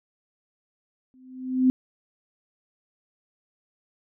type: tone with exponential growth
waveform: sine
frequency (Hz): 257.2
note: C4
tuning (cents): -30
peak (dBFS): -13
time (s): 1.14-1.7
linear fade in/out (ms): 0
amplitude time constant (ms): 120
effects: none